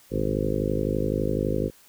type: harmonic tone with a mistuned harmonic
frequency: 51.91 Hz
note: G#1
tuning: in tune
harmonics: 1 / 2 / 3 / 4 / 5 / 6 / 7 / 8 / 9 / 10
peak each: -32 / -32 / -32 / -32 / -32 / -32 / -32 / -32 / -32 / -32 dBFS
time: 0.1-1.71 s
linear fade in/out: 50 ms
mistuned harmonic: 2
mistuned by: +110 cents
effects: white hiss -55 dBFS RMS until 1.88 s